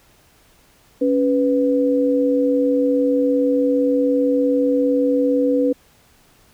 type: tone pair together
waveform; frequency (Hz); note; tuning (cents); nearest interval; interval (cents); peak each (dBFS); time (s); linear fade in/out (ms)
sine; 278.1 / 495.5; C#4 / B4; +6 / +6; minor seventh; 1000; -17; 1.01-5.73; 10
effects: pink hiss -54 dBFS RMS until 6.53 s